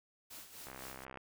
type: noise with tremolo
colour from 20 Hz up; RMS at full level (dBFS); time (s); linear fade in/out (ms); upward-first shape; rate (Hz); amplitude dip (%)
white; -49; 0.3-1.05; 10; sine; 4; 65
type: click train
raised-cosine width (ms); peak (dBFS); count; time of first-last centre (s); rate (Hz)
0.5; -32; 34; 0.67-1.173; 65.6
effects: none